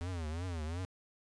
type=tone with vibrato; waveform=square; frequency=83.8 Hz; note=E2; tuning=29 cents sharp; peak=-37 dBFS; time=0.01-0.85 s; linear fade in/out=0 ms; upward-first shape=triangle; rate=2.8 Hz; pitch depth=200 cents each way; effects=resampled to 22050 Hz